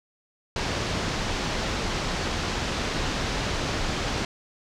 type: low-pass noise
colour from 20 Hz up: pink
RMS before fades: -28 dBFS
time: 0.56-4.25 s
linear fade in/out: 2 ms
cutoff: 6100 Hz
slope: 24 dB/octave
effects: none